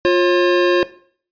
square tone pair together, 353.2 / 542.1 Hz, F4 / C#5, +20 / -39 cents, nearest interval perfect fifth, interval 741 cents, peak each -14 / -16 dBFS, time 0.05-0.83 s, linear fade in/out 0 ms, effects noise-tail reverb RT60 0.5 s tail -17 dB re dry + resampled to 11025 Hz

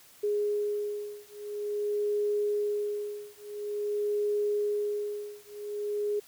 sine beating tone pair, 414.6 / 415.08 Hz, G#4 / G#4, -3 / -1 cents, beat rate 0.48 Hz, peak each -31 dBFS, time 0.23-6.2 s, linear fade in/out 10 ms, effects white hiss -56 dBFS RMS until 6.27 s

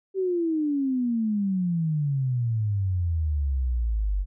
sine exponential sweep, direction down, 389.9 to 46.25 Hz, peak -22 dBFS, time 0.14-4.26 s, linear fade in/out 50 ms, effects none

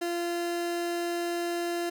30% pulse tone, 344.6 Hz, F4, 23 cents flat, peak -26 dBFS, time 0.01-1.9 s, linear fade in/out 10 ms, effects none

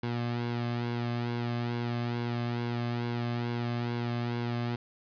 sawtooth tone with flanger, 119.4 Hz, A#2, 42 cents sharp, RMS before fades -32 dBFS, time 0.03-4.76 s, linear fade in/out 5 ms, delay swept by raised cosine 1.6 to 2.13 ms, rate 2.3 Hz, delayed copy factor -0.55, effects resampled to 11025 Hz + 10-bit

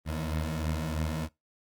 20% pulse beating tone pair, 77.78 / 80.88 Hz, D#2 / E2, 0 / -32 cents, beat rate 3.1 Hz, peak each -26 / -30 dBFS, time 0.05-1.29 s, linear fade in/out 50 ms, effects noise-tail reverb RT60 0.2 s tail -22 dB re dry + Opus 32 kbps

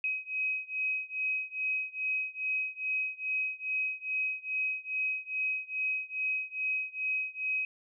sine beating tone pair, 2533 / 2535.4 Hz, D#7 / D#7, +30 / +32 cents, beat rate 2.4 Hz, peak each -33 / -34 dBFS, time 0.04-7.65 s, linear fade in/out 2 ms, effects none

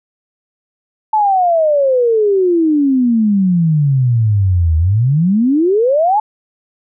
sine exponential two-way sweep, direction down then up, 880 to 77.78 to 880 Hz, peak -9 dBFS, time 1.13-6.2 s, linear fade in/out 5 ms, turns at 4.77 s, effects none

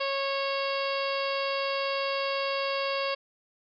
harmonic tone with a mistuned harmonic, 549 Hz, C#5, 17 cents flat, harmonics 1 / 2 / 3 / 4 / 5 / 6 / 7 / 8 / 9, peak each -30 / -33 / -40 / -39 / -36 / -40 / -43 / -39 / -43 dBFS, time 0-3.15 s, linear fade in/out 10 ms, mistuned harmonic 8, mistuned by +52 cents, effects none

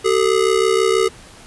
square ring-modulated tone, 415.3 Hz, G#4, in tune, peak -11 dBFS, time 0.04-1.09 s, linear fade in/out 20 ms, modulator 33.1 Hz, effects pink hiss -42 dBFS RMS until 1.46 s + resampled to 24000 Hz

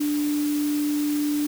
sine tone in noise, 294.7 Hz, D4, 6 cents sharp, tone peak -21 dBFS, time 0-1.47 s, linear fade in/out 10 ms, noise white, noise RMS -36 dBFS, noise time 0-1.47 s, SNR +12 dB, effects none

